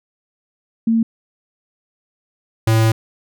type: tone pair in turn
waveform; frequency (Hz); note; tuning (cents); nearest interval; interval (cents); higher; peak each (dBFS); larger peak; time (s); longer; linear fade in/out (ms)
sine / square; 226.9 / 111.73; A#3 / A2; -47 / +27; octave; 1226; first; -12; neither; 0.87-1.03 / 2.67-2.92; second; 5
effects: none